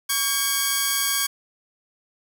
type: tone pair together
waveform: 5% pulse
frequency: 1120.4 / 1614 Hz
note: C#6 / G#6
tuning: +18 / -50 cents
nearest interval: tritone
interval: 632 cents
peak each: -12 dBFS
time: 0.09-1.27 s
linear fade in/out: 10 ms
effects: none